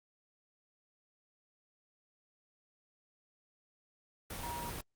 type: tone in noise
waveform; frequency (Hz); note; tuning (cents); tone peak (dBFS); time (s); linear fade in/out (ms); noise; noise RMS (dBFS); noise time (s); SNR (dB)
sine; 951; A#5; +34; -40; 4.43-4.7; 5; pink; -42; 4.3-4.81; -1
effects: Opus 32 kbps